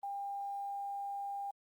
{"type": "tone with quantisation", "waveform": "sine", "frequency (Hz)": 800, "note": "G5", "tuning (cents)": 35, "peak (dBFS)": -37, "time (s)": [0.03, 1.51], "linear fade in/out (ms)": 5, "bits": 11, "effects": ["Opus 24 kbps"]}